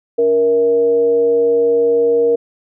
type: tone with frequency modulation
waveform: sine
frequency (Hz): 470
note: A#4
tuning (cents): +14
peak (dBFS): -10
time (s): 0.18-2.36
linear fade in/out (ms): 10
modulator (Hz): 186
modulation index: 0.33
effects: none